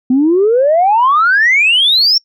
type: exponential sweep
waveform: sine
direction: up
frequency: 246.9 to 5550 Hz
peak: -6 dBFS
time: 0.1-2.18 s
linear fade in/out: 5 ms
effects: noise-tail reverb RT60 0.1 s tail -24 dB re dry + tanh soft clip ceiling -3 dBFS